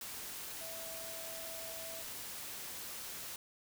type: tone in noise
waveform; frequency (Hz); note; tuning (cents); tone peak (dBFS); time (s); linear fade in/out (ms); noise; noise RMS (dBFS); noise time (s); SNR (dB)
sine; 656; E5; -9; -49; 0.61-2.02; 2; white; -45; 0.01-3.36; -7
effects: none